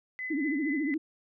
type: tone with tremolo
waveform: sine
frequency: 2018 Hz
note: B6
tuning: 37 cents sharp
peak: -32 dBFS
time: 0.19-0.94 s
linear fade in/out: 0 ms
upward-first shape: triangle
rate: 4.3 Hz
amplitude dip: 60%
type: tone with vibrato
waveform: sine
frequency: 293.7 Hz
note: D4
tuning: in tune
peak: -27 dBFS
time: 0.3-0.98 s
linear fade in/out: 10 ms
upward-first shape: triangle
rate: 14 Hz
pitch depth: 210 cents each way
effects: none